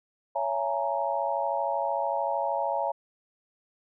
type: chord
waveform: sine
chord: A# half-diminished seventh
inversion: first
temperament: just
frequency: 559.4 / 671.3 / 839.1 / 932.3 Hz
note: C#5 / E5 / G#5 / A#5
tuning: +16 / +31 / +18 / 0 cents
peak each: -31 dBFS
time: 0.35-2.92 s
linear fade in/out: 10 ms
effects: none